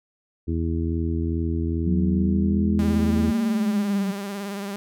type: harmonic tone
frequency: 82.41 Hz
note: E2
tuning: in tune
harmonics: 1 / 2 / 3 / 4 / 5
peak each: -24 / -31 / -29 / -29 / -37 dBFS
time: 0.47-3.32 s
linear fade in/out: 20 ms
type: exponential two-way sweep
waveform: sine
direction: up then down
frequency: 179.9 to 228.5 to 192.5 Hz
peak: -20 dBFS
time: 1.86-4.12 s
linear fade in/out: 20 ms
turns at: 3.39 s
type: tone with vibrato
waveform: sawtooth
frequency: 200 Hz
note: G3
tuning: 35 cents sharp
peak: -25 dBFS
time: 2.79-4.76 s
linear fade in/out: 0 ms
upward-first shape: sine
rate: 18 Hz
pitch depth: 42 cents each way
effects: none